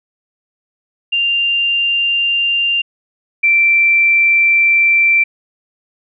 sine tone pair in turn, 2790 / 2346 Hz, F7 / D7, -2 / -2 cents, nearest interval minor third, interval 300 cents, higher first, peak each -12 / -8 dBFS, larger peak second, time 1.12-2.82 / 3.43-5.24 s, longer second, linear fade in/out 10 ms, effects none

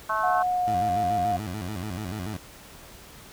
harmonic tone, 217.4 Hz, A3, 21 cents flat, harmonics 3 / 4 / 5 / 6 / 7, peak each -32 / -31 / -26 / -32 / -31 dBFS, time 0.09-0.43 s, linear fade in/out 10 ms
sine tone with pitch glide, 726 to 711.5 Hz, F#5 to F5, -33 to +32 cents, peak -22 dBFS, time 0.23-1.37 s, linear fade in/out 10 ms, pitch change -35 cents, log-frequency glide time 0.51-0.94 s
20% pulse tone with vibrato, 98 Hz, G2, in tune, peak -26 dBFS, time 0.67-2.37 s, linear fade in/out 5 ms, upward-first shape square, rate 6.9 Hz, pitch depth 160 cents each way
effects pink hiss -47 dBFS RMS until 3.32 s

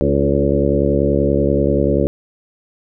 harmonic tone with a mistuned harmonic, 70.4 Hz, C#2, 27 cents sharp, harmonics 1 / 2 / 3 / 4 / 5 / 6 / 7 / 8, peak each -21 / -21 / -21 / -21 / -21 / -21 / -21 / -21 dBFS, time 0.01-2.07 s, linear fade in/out 0 ms, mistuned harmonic 5, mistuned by -30 cents, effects none

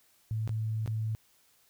sine tone with dropouts, 110 Hz, A2, in tune, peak -29 dBFS, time 0.31-1.15 s, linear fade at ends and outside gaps 0 ms, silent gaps 0.476-0.493 / 0.861-0.876 s, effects white hiss -66 dBFS RMS until 1.69 s

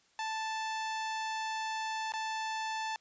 sawtooth tone with dropouts, 880 Hz, A5, in tune, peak -30 dBFS, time 0.19-2.96 s, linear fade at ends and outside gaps 1 ms, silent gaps 2.121-2.137 s, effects white hiss -68 dBFS RMS until 3 s + resampled to 16000 Hz

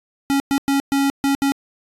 square tone bursts at uneven times, 276.9 Hz, C#4, 2 cents flat, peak -16 dBFS, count 6, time 0.3-0.4 / 0.51-0.58 / 0.68-0.8 / 0.92-1.1 / 1.24-1.35 / 1.42-1.52 s, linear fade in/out 0 ms, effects resampled to 32000 Hz

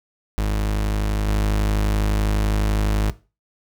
40% pulse tone with level steps, 51.91 Hz, G#1, in tune, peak -18 / -16 dBFS, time 0.38-3.1 s, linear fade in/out 0 ms, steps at 1.28 s, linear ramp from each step 2 ms, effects noise-tail reverb RT60 0.3 s tail -17 dB re dry

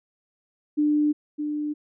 sine tone with echo, 298.2 Hz, D4, 27 cents sharp, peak -18 dBFS, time 0.77-1.13 s, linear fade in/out 20 ms, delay 610 ms, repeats 1, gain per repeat -7 dB, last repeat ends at 1.74 s, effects none

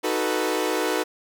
sawtooth chord, B dominant seventh, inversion first, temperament equal with one note detuned, 312.9 / 370 / 440 / 493.9 Hz, D#4 / F#4 / A4 / B4, +10 / 0 / 0 / 0 cents, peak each -24 dBFS, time 0.03-1.04 s, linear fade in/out 20 ms, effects none

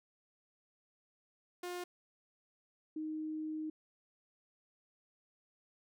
sawtooth / sine tone pair in turn, 355.8 / 311.2 Hz, F4 / D#4, +32 / 0 cents, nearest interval major second, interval 232 cents, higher first, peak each -36 / -37 dBFS, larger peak first, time 1.63-1.84 / 2.96-3.7 s, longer second, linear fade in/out 5 ms, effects none

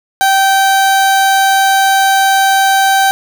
30% pulse tone, 777 Hz, G5, 16 cents flat, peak -5 dBFS, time 0.21-3.11 s, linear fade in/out 0 ms, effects 7-bit

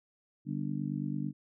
harmonic tone, 49 Hz, G1, in tune, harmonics 3 / 4 / 5 / 6, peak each -36 / -37 / -38 / -39 dBFS, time 0.45-1.33 s, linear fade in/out 50 ms, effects none

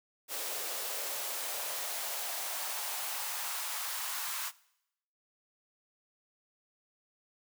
white noise with high-pass filter sweep, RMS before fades -37 dBFS, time 0.28-4.52 s, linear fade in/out 50 ms, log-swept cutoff 440 to 1100 Hz, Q 2.1, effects noise-tail reverb RT60 0.8 s tail -21 dB re dry

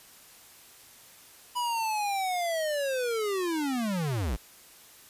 square linear sweep, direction down, 987.8 to 46.25 Hz, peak -28 dBFS, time 1.55-4.37 s, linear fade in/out 20 ms, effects white hiss -53 dBFS RMS until 5.09 s + resampled to 32000 Hz

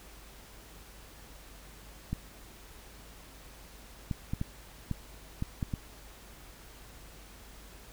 clicks, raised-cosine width 5 ms, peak -19 dBFS, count 8, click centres 2.13 / 4.112 / 4.335 / 4.414 / 4.913 / 5.424 / 5.628 / 5.738 s, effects added 50 Hz sine -53 dBFS peak until 7.92 s + pink hiss -53 dBFS RMS until 7.92 s

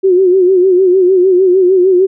sine tone with vibrato, 370 Hz, F#4, in tune, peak -5 dBFS, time 0.03-2.07 s, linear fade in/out 20 ms, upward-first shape sine, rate 6.6 Hz, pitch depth 77 cents each way, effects none

